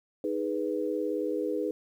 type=chord; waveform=sine; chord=G# minor; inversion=second; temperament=equal; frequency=311.1 / 415.3 / 493.9 Hz; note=D#4 / G#4 / B4; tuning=0 / 0 / 0 cents; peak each=-32 dBFS; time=0.24-1.71 s; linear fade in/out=2 ms; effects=10-bit